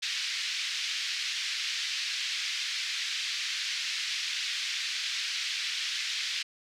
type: band-pass noise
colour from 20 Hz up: white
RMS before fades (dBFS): -33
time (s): 0.02-6.43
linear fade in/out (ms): 10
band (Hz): 1900 to 5000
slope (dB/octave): 24
effects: none